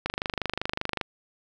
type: click train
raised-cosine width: 0.3 ms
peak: -11 dBFS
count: 25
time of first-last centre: 0.06-1.012 s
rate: 25.2 Hz
effects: none